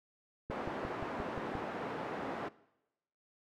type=click train; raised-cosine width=3 ms; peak=-27 dBFS; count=7; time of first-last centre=0.5-1.553 s; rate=5.7 Hz
type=band-pass noise; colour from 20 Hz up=pink; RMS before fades=-40 dBFS; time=0.5-2.49 s; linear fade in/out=10 ms; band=270 to 1300 Hz; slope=12 dB/octave
effects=noise-tail reverb RT60 0.9 s tail -20 dB re dry